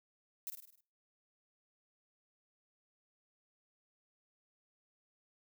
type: noise with echo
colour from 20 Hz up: violet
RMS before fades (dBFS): -41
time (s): 0.47-0.5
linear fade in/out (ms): 0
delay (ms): 51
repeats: 6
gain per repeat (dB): -5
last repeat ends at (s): 0.806
effects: noise-tail reverb RT60 0.5 s tail -24 dB re dry